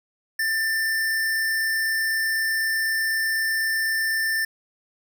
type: tone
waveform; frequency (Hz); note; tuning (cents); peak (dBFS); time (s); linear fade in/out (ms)
square; 1784; A6; +23; -22; 0.39-4.45; 5
effects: none